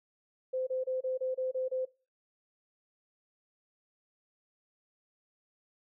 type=tone bursts; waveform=sine; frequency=516 Hz; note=C5; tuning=24 cents flat; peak=-30 dBFS; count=8; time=0.53-1.853 s; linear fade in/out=10 ms; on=140 ms; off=29 ms; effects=noise-tail reverb RT60 0.3 s tail -19 dB re dry